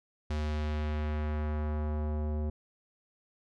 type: tone with low-pass filter sweep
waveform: square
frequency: 75.8 Hz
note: D#2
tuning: 45 cents flat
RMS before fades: -32 dBFS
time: 0.3-2.5 s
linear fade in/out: 5 ms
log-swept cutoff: 5600 to 560 Hz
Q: 0.89
effects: none